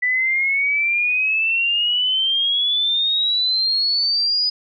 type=exponential sweep; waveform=sine; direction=up; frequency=1975.5 to 4978 Hz; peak=-16 dBFS; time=0.02-4.5 s; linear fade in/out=10 ms; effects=none